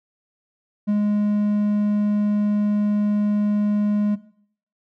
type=tone; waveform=triangle; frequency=207.7 Hz; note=G#3; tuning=in tune; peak=-15 dBFS; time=0.87-4.16 s; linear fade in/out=20 ms; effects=noise-tail reverb RT60 0.6 s tail -17 dB re dry